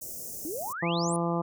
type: band-stop noise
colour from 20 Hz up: white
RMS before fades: -39 dBFS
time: 0.01-0.73 s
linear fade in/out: 10 ms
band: 660 to 5700 Hz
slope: 48 dB/octave
type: exponential sweep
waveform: sine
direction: up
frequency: 286.9 to 10170 Hz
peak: -33 dBFS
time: 0.45-1.16 s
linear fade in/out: 0 ms
type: harmonic tone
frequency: 170 Hz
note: F3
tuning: 46 cents flat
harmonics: 1 / 2 / 3 / 4 / 5 / 6 / 7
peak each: -29 / -32 / -34 / -35 / -36 / -37 / -37 dBFS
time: 0.82-1.42 s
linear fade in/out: 10 ms
effects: none